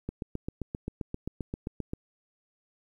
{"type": "click train", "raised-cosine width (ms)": 3, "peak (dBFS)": -20, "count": 15, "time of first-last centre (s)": [0.09, 1.935], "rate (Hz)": 7.59, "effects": ["10-bit"]}